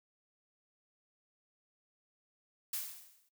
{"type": "noise with exponential decay", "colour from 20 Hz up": "blue", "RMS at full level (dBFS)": -35, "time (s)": [2.73, 3.29], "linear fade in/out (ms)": 5, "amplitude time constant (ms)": 120, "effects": ["noise-tail reverb RT60 0.1 s tail -17 dB re dry"]}